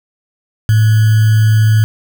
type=tone with sample-and-hold; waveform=sine; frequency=109 Hz; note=A2; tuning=16 cents flat; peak=-6 dBFS; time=0.69-1.84 s; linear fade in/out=0 ms; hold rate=1575 Hz; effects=none